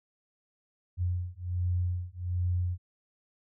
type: beating tone pair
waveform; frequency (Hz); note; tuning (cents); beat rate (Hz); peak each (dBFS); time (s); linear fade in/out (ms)
sine; 88.6 / 89.9; F2 / F#2; +25 / -49; 1.3; -31; 0.97-2.78; 50
effects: none